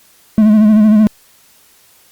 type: tone with vibrato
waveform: triangle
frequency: 213.9 Hz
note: A3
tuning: 49 cents flat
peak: -3 dBFS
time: 0.38-1.07 s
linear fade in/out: 0 ms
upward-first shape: sine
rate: 13 Hz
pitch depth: 50 cents each way
effects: white hiss -48 dBFS RMS until 2.11 s + Opus 48 kbps